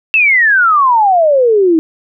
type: exponential sweep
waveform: sine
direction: down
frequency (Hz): 2700 to 311.1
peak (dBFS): -6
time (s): 0.14-1.79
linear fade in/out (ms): 0
effects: none